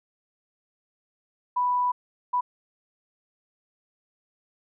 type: tone bursts at uneven times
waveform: sine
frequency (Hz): 987.8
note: B5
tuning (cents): 0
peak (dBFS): -21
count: 2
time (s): 1.56-1.92 / 2.33-2.41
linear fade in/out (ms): 10
effects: none